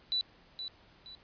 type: tone with echo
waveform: sine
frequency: 3965 Hz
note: B7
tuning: 6 cents sharp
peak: -28 dBFS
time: 0.12-0.21 s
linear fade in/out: 0 ms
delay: 470 ms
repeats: 2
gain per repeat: -9 dB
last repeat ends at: 1.15 s
effects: pink hiss -61 dBFS RMS until 1.23 s + resampled to 11025 Hz